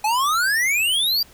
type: exponential sweep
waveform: square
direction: up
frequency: 830.6 to 4810 Hz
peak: -18 dBFS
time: 0.04-1.23 s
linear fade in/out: 5 ms
effects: pink hiss -49 dBFS RMS until 1.33 s